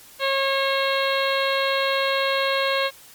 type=harmonic tone with a mistuned harmonic; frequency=544 Hz; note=C#5; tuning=33 cents flat; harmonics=1 / 2 / 3 / 4 / 5 / 6 / 7 / 8; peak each=-23 / -26 / -28 / -29 / -30 / -31 / -31 / -32 dBFS; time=0.19-2.91 s; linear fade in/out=50 ms; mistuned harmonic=8; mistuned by=-52 cents; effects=white hiss -47 dBFS RMS until 3.14 s + MP3 96 kbps